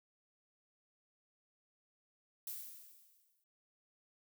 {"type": "noise with exponential decay", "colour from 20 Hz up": "violet", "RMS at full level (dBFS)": -42, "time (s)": [2.47, 3.44], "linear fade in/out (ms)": 2, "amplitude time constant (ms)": 210, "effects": ["noise-tail reverb RT60 0.5 s tail -26 dB re dry"]}